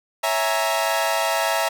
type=chord; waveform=sawtooth; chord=A# half-diminished seventh; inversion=first; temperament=equal; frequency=554.4 / 659.3 / 830.6 / 932.3 Hz; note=C#5 / E5 / G#5 / A#5; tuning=0 / 0 / 0 / 0 cents; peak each=-25 / -19 / -23 / -21 dBFS; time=0.23-1.69 s; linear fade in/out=10 ms; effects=none